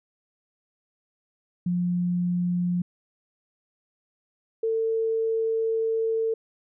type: tone pair in turn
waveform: sine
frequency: 177 / 448.6 Hz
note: F3 / A4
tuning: +23 / +34 cents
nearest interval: octave + major third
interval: 1611 cents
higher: second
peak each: -22 dBFS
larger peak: neither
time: 1.66-2.82 / 4.63-6.34 s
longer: second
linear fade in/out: 5 ms
effects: none